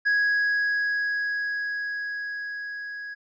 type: tone with level ramp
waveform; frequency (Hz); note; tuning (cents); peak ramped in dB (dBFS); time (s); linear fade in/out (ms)
triangle; 1661.2; G#6; 0; -17 to -32; 0.05-3.15; 20
effects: resampled to 16000 Hz